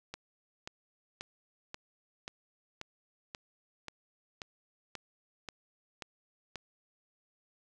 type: click train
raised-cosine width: 0.2 ms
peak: -23 dBFS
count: 13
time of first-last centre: 0.14-6.557 s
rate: 1.87 Hz
effects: none